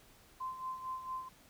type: tone with tremolo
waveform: sine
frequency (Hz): 1037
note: C6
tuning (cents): -16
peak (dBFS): -36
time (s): 0.4-1.29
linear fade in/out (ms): 10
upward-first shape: sine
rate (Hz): 4.4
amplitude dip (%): 65
effects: pink hiss -62 dBFS RMS until 1.49 s